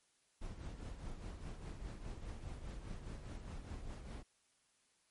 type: noise with tremolo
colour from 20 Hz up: brown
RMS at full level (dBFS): -44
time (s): 0.41-4.23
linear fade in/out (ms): 10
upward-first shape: triangle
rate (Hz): 4.9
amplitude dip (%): 60
effects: white hiss -75 dBFS RMS until 5.1 s + MP3 48 kbps